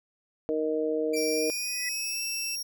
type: harmonic tone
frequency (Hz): 155.7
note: D#3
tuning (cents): +2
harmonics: 2 / 3 / 4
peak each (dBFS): -31 / -27 / -33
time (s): 0.49-1.5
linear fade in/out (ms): 0
type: tone with pitch glide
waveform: sawtooth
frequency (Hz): 2349 to 2652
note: D7 to E7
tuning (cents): 0 to +10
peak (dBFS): -31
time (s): 1.13-2.56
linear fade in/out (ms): 10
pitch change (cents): +210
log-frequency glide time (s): 1.26-2.22
type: tone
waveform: sawtooth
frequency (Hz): 5590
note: F8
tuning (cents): +1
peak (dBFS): -29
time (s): 1.16-2.63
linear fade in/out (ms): 10
type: tone with exponential growth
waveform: sine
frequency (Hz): 1975.5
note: B6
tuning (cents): 0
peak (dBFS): -29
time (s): 1.59-1.89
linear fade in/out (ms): 5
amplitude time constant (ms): 65
effects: none